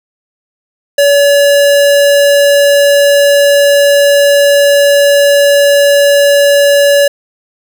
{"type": "tone", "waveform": "square", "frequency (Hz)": 569, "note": "C#5", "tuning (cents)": 45, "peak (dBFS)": -5, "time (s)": [0.98, 7.08], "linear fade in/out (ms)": 5, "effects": []}